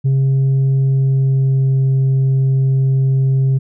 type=tone with pitch glide; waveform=sine; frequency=134.8 to 133.64 Hz; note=C#3 to C3; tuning=-48 to +37 cents; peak=-8 dBFS; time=0.04-3.59 s; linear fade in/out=20 ms; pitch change=-15 cents; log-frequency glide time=0.79-1.82 s; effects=tanh soft clip ceiling -10 dBFS